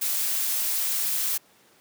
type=noise; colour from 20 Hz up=blue; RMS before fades=-26 dBFS; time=0.01-1.38 s; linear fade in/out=10 ms; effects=pink hiss -58 dBFS RMS until 1.8 s + high-pass 200 Hz 12 dB/octave